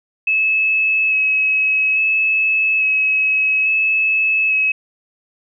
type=tone with vibrato; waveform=sine; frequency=2580 Hz; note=E7; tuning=38 cents flat; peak=-13 dBFS; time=0.27-4.72 s; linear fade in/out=5 ms; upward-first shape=square; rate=0.59 Hz; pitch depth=11 cents each way; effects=none